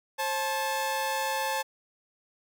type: tone pair together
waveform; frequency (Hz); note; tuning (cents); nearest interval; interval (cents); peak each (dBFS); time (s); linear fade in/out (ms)
sawtooth; 535.2 / 870; C5 / A5; +39 / -20; minor sixth; 841; -29 / -25; 0.18-1.63; 20
effects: none